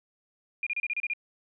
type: tone bursts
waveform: sine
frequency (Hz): 2420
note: D#7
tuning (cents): -49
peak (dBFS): -27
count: 8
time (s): 0.63-1.135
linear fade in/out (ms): 2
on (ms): 36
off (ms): 31
effects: none